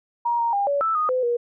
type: tone with pitch steps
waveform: sine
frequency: 946 / 933 / 804 / 568 / 1319 / 1239 / 509 / 477.8 Hz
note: A#5 / A#5 / G5 / C#5 / E6 / D#6 / C5 / A#4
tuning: +25 / +1 / +44 / +42 / +1 / -8 / -48 / +43 cents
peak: -19 dBFS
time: 0.25-1.37 s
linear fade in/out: 10 ms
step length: 140 ms
effects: none